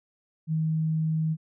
sine tone, 158.5 Hz, D#3, 32 cents sharp, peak -23 dBFS, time 0.47-1.37 s, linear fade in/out 50 ms, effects none

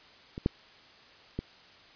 clicks, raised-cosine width 3 ms, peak -24 / -11 / -19 dBFS, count 3, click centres 0.379 / 0.461 / 1.39 s, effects white hiss -55 dBFS RMS until 1.95 s + resampled to 11025 Hz

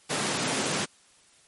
pink high-pass noise, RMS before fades -28 dBFS, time 0.09-0.86 s, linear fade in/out 20 ms, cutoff 150 Hz, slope 24 dB/octave, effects white hiss -59 dBFS RMS until 1.47 s + MP3 48 kbps

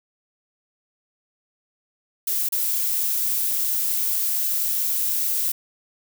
violet noise with dropouts, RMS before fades -23 dBFS, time 2.27-5.52 s, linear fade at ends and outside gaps 5 ms, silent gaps 2.488-2.522 s, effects none

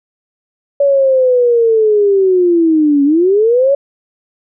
sine linear two-way sweep, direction down then up, 569 to 277.2 to 569 Hz, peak -7 dBFS, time 0.8-3.75 s, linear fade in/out 5 ms, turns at 3.04 s, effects none

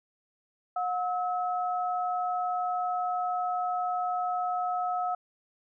sine tone pair together, 723.6 / 1291 Hz, F#5 / E6, -39 / -37 cents, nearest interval minor seventh, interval 1002 cents, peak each -28 / -33 dBFS, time 0.76-5.15 s, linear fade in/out 5 ms, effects none

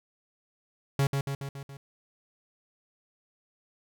45% pulse tone with echo, 138.59 Hz, C#3, in tune, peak -22 dBFS, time 0.99-1.07 s, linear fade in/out 2 ms, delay 140 ms, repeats 5, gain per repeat -4 dB, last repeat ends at 1.77 s, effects none

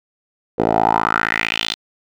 10% pulse tone with band-pass filter sweep, 55.3 Hz, A1, 9 cents sharp, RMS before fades -18 dBFS, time 0.58-1.75 s, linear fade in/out 20 ms, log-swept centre 490 to 4000 Hz, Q 4, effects none

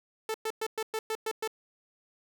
sawtooth tone bursts, 440 Hz, A4, in tune, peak -26 dBFS, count 8, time 0.29-1.476 s, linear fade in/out 2 ms, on 52 ms, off 110 ms, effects none

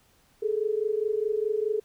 sine tone pair together, 416.7 / 441.5 Hz, G#4 / A4, +6 / +6 cents, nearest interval minor second, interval 100 cents, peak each -27 dBFS, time 0.42-1.8 s, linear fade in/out 10 ms, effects pink hiss -63 dBFS RMS until 1.84 s

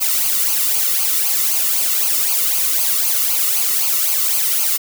blue noise with flanger, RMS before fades -17 dBFS, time 0-4.78 s, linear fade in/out 20 ms, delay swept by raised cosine 0.54 to 1.27 ms, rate 3.9 Hz, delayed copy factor -0.75, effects none

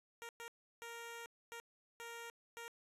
10% pulse tone bursts at uneven times, 465.9 Hz, A#4, 1 cent flat, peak -39 dBFS, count 6, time 0.22-0.29 / 0.4-0.48 / 0.82-1.26 / 1.52-1.6 / 2-2.3 / 2.57-2.68 s, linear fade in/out 0 ms, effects resampled to 32000 Hz

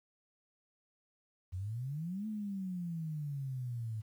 sine exponential two-way sweep, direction up then down, 86.6 to 219.3 to 107 Hz, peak -36 dBFS, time 1.52-4.02 s, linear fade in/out 20 ms, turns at 2.27 s, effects 11-bit

